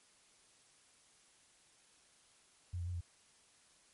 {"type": "tone with pitch steps", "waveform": "sine", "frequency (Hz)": [88.8, 86.4, 89.5, 86.4], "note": ["F2", "F2", "F2", "F2"], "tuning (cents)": [29, -18, 43, -18], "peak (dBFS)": -37, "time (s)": [2.73, 3.01], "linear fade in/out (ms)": 10, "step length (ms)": 70, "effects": ["white hiss -67 dBFS RMS until 3.93 s", "MP3 48 kbps"]}